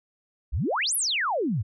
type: exponential two-way sweep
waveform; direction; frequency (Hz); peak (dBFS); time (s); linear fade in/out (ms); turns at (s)
sine; up then down; 49.07 to 11840 to 89.4; -23; 0.52-1.63; 20; 0.95
effects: none